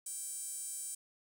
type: tone with high-pass filter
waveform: sawtooth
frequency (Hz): 784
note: G5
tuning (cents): 0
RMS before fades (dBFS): -42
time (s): 0.06-0.95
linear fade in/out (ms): 5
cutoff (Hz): 8400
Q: 6
effects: none